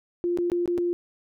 sine tone with dropouts, 349.2 Hz, F4, in tune, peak -22 dBFS, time 0.24-0.93 s, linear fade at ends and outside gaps 0 ms, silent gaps 0.374-0.386 / 0.5-0.518 / 0.658-0.677 / 0.778-0.784 s, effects none

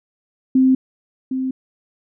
sine tone with echo, 260.9 Hz, C4, 5 cents flat, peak -10 dBFS, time 0.55-0.75 s, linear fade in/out 5 ms, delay 760 ms, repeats 1, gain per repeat -9 dB, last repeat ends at 1.51 s, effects none

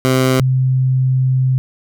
15% pulse / sine tone pair in turn, 130 / 130 Hz, C3 / C3, -11 / -11 cents, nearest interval unison, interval 0 cents, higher neither, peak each -5 / -11 dBFS, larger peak first, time 0.05-0.4 / 0.4-1.58 s, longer second, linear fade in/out 0 ms, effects none

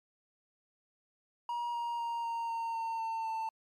triangle tone with pitch steps, 952 / 943.2 / 934.6 / 926 / 917.4 / 909 / 900.6 / 892.4 Hz, A#5 / A#5 / A#5 / A#5 / A#5 / A#5 / A5 / A5, +36 / +20 / +4 / -12 / -28 / -44 / +40 / +24 cents, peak -31 dBFS, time 1.49-3.49 s, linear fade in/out 2 ms, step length 250 ms, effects MP3 96 kbps

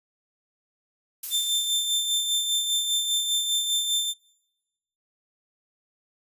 violet noise with exponential decay, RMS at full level -29 dBFS, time 1.23-2.84 s, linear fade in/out 5 ms, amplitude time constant 350 ms
sawtooth tone with tremolo, 3566 Hz, A7, 22 cents sharp, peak -18 dBFS, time 1.3-4.14 s, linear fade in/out 50 ms, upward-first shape sine, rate 5 Hz, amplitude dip 45%
effects noise-tail reverb RT60 1.0 s tail -25 dB re dry + resampled to 32000 Hz

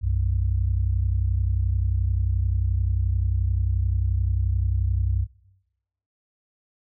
sine tone pair together, 62.89 / 94.3 Hz, B1 / F#2, +32 / +33 cents, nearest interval perfect fifth, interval 701 cents, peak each -22 dBFS, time 0.01-5.27 s, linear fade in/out 50 ms, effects noise-tail reverb RT60 0.9 s tail -21 dB re dry + tanh soft clip ceiling -12 dBFS

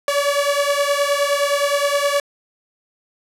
sawtooth beating tone pair, 566 / 575.6 Hz, C#5 / D5, +36 / -35 cents, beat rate 9.6 Hz, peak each -15 / -16 dBFS, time 0.08-2.2 s, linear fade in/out 2 ms, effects low-pass 12000 Hz 12 dB/octave

